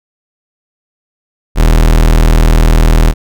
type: tone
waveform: 40% pulse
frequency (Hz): 40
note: D#1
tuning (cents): +49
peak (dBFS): -3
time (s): 1.55-3.14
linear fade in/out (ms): 50
effects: none